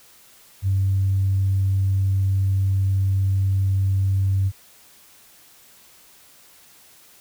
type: tone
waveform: sine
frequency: 96.6 Hz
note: G2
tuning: 25 cents flat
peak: -16 dBFS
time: 0.62-4.52 s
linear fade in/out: 50 ms
effects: tanh soft clip ceiling -12 dBFS + white hiss -51 dBFS RMS until 7.2 s